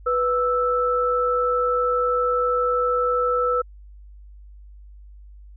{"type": "tone pair together", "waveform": "sine", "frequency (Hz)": [493.9, 1318.5], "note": ["B4", "E6"], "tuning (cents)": [0, 0], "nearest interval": "octave + perfect fourth", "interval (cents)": 1700, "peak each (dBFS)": -21, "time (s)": [0.06, 3.62], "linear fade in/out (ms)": 10, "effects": ["added 50 Hz sine -41 dBFS peak until 5.56 s"]}